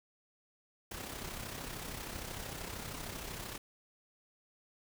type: noise with amplitude modulation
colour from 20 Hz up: pink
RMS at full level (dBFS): -41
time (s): 0.91-3.58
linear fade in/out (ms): 5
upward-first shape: sine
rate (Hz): 33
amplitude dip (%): 50
effects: none